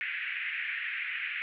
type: band-pass noise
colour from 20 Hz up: pink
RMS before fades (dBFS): -35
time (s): 0.01-1.42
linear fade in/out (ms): 0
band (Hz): 1700 to 2600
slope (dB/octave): 48
effects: none